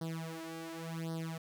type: tone with flanger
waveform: sawtooth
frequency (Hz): 163.5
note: E3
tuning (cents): -14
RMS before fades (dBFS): -41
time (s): 0.01-1.38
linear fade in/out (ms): 5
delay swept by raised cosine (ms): 0.2 to 3.6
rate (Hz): 0.9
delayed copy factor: +0.95
effects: none